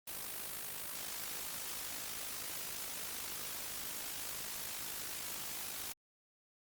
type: noise with amplitude modulation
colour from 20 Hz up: white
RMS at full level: -40 dBFS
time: 0.07-5.93 s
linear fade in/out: 10 ms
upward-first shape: sine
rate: 52.4 Hz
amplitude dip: 60%
effects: Opus 32 kbps